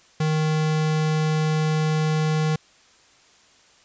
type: tone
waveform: square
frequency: 155.56 Hz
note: D#3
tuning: in tune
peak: -20 dBFS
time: 0.2-2.56 s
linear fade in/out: 5 ms
effects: white hiss -55 dBFS RMS until 3.84 s + resampled to 16000 Hz